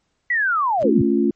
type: linear sweep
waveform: sine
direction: down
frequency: 1991 to 81.5 Hz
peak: -16 dBFS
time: 0.3-1.02 s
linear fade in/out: 5 ms
type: tone with exponential growth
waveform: sawtooth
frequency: 123.47 Hz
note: B2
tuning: in tune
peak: -25 dBFS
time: 0.75-0.83 s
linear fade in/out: 0 ms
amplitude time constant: 17 ms
type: chord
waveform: sine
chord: A augmented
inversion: none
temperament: equal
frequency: 220 / 277.2 / 349.2 Hz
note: A3 / C#4 / E#4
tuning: 0 / 0 / 0 cents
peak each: -19 dBFS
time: 0.84-1.31 s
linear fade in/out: 5 ms
effects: pink hiss -70 dBFS RMS until 1.35 s + MP3 32 kbps